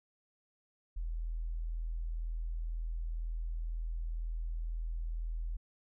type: tone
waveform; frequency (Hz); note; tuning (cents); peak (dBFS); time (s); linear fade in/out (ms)
sine; 41.01; E1; -8; -34; 0.96-5.57; 10
effects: none